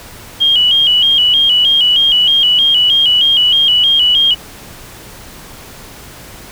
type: tone with vibrato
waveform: sine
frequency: 3083 Hz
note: G7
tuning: 29 cents flat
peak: -7 dBFS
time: 0.4-4.35 s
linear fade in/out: 20 ms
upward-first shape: square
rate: 3.2 Hz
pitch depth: 77 cents each way
effects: pink hiss -34 dBFS RMS until 6.51 s